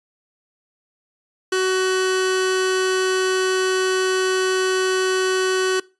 sawtooth tone pair together, 374.5 / 749 Hz, F#4 / F#5, +21 / +21 cents, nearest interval octave, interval 1200 cents, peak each -13 / -21 dBFS, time 1.52-5.8 s, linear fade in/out 5 ms, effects noise-tail reverb RT60 0.3 s tail -22 dB re dry + resampled to 22050 Hz

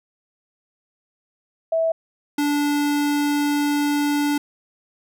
sine / square tone pair in turn, 653 / 290.9 Hz, E5 / D4, -17 / -16 cents, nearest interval octave + major second, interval 1399 cents, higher first, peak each -17 / -19 dBFS, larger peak first, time 1.72-1.92 / 2.38-4.38 s, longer second, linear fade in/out 5 ms, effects none

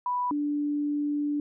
sine tone pair in turn, 987 / 292.6 Hz, B5 / D4, -1 / -6 cents, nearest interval octave + major sixth, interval 2105 cents, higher first, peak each -25 dBFS, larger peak neither, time 0.06-0.31 / 0.31-1.4 s, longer second, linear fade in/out 2 ms, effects none

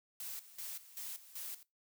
blue noise with tremolo, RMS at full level -44 dBFS, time 0.2-1.63 s, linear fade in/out 2 ms, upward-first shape square, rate 2.6 Hz, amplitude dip 80%, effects noise-tail reverb RT60 0.2 s tail -19 dB re dry

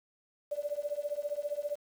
sine tone with tremolo, 584 Hz, D5, 10 cents flat, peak -28 dBFS, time 0.51-1.76 s, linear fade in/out 10 ms, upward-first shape triangle, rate 15 Hz, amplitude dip 100%, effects 9-bit

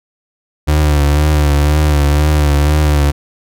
35% pulse tone with vibrato, 74.1 Hz, D2, 16 cents sharp, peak -7 dBFS, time 0.67-3.12 s, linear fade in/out 20 ms, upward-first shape triangle, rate 2 Hz, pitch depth 59 cents each way, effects none

